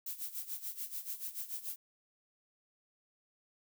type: noise with tremolo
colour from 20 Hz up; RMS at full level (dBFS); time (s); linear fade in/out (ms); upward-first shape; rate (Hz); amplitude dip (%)
violet; -39; 0.06-1.76; 5; sine; 6.9; 80
effects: none